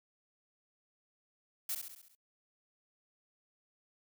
blue noise with echo, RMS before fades -36 dBFS, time 1.69-1.75 s, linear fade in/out 5 ms, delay 67 ms, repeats 6, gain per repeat -5 dB, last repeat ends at 2.152 s, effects noise-tail reverb RT60 0.1 s tail -25 dB re dry

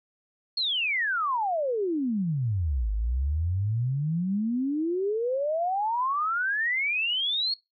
sine exponential two-way sweep, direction down then up, 4379 to 50.2 to 4379 Hz, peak -24 dBFS, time 0.57-7.54 s, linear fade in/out 5 ms, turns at 2.91 s, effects noise-tail reverb RT60 0.2 s tail -21 dB re dry

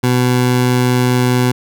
20% pulse tone, 124.8 Hz, B2, 19 cents sharp, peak -6 dBFS, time 0.03-1.52 s, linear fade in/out 10 ms, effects none

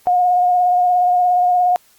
sine tone with vibrato, 719 Hz, F#5, 50 cents flat, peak -11 dBFS, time 0.07-1.76 s, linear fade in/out 0 ms, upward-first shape sine, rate 17 Hz, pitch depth 20 cents each way, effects white hiss -53 dBFS RMS until 1.98 s + Opus 48 kbps

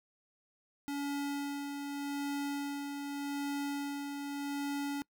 square tone with tremolo, 283.8 Hz, C#4, 41 cents sharp, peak -34 dBFS, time 0.88-5.02 s, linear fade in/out 0 ms, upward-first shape sine, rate 0.84 Hz, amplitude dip 40%, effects noise-tail reverb RT60 0.1 s tail -24 dB re dry

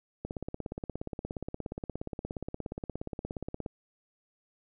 click train, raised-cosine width 2 ms, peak -22 dBFS, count 59, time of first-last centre 0.25-3.662 s, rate 17 Hz, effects none

